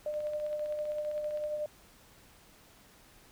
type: tone with tremolo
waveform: sine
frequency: 601 Hz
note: D5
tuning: 40 cents sharp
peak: -30 dBFS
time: 0.06-1.66 s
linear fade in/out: 2 ms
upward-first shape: triangle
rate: 11 Hz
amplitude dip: 45%
type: click train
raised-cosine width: 0.3 ms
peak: -36 dBFS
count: 21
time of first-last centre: 0.14-1.439 s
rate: 15.4 Hz
effects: pink hiss -59 dBFS RMS until 3.31 s